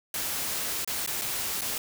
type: noise with dropouts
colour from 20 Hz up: white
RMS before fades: -31 dBFS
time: 0.14-1.78 s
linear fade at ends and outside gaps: 2 ms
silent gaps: 0.847-0.875 / 1.063-1.074 / 1.214-1.218 / 1.61-1.617 s
effects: none